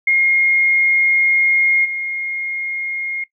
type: tone with level steps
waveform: sine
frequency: 2140 Hz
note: C7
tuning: 38 cents sharp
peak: -11 / -20 dBFS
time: 0.07-3.24 s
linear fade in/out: 5 ms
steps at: 1.84 s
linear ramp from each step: 20 ms
effects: noise-tail reverb RT60 0.1 s tail -19 dB re dry